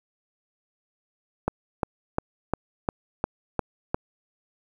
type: click train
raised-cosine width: 1 ms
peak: -9 dBFS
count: 8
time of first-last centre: 1.48-3.945 s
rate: 2.84 Hz
effects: 8-bit